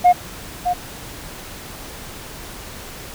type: tone with echo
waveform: sine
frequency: 716 Hz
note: F5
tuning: 43 cents sharp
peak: -5 dBFS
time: 0.04-0.13 s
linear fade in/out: 20 ms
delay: 610 ms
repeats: 1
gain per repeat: -10 dB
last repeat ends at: 0.74 s
effects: tanh soft clip ceiling -6 dBFS + pink hiss -35 dBFS RMS until 3.14 s